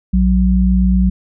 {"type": "tone pair together", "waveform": "sine", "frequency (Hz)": [58.87, 186.2], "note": ["A#1", "F#3"], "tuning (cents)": [18, 11], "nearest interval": "octave + minor sixth", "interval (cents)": 1993, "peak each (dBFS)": -12, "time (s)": [0.13, 1.1], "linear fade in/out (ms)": 10, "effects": []}